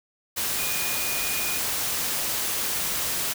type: tone in noise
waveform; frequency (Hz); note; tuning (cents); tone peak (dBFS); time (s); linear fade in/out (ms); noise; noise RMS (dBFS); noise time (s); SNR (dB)
sine; 2454; D#7; -25; -33; 0.57-1.59; 20; white; -27; 0.36-3.34; -9
effects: none